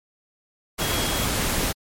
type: tone in noise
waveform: sine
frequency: 3300 Hz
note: G#7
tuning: 12 cents flat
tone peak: -32 dBFS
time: 0.8-1.26 s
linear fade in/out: 20 ms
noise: pink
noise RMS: -24 dBFS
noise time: 0.78-1.73 s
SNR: -11 dB
effects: MP3 64 kbps